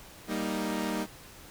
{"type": "chord", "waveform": "sawtooth", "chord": "Eb major", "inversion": "first", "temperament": "equal", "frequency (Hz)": [196, 233.1, 311.1], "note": ["G3", "Bb3", "Eb4"], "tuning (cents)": [0, 0, 0], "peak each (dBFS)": [-30, -31, -30], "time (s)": [0.27, 1.07], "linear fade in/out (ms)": 50, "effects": ["pink hiss -50 dBFS RMS until 1.5 s"]}